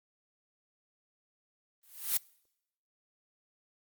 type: noise with exponential growth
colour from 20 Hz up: blue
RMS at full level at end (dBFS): -25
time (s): 1.83-2.17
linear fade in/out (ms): 2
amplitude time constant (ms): 73
effects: noise-tail reverb RT60 0.8 s tail -25 dB re dry + Opus 32 kbps